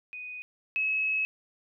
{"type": "tone pair in turn", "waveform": "sine", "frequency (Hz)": [2489, 2574], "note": ["D#7", "E7"], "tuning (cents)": [0, -42], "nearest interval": "minor second", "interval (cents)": 58, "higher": "second", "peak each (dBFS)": [-37, -25], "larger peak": "second", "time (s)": [[0.13, 0.42], [0.76, 1.25]], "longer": "second", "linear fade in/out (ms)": 0, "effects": []}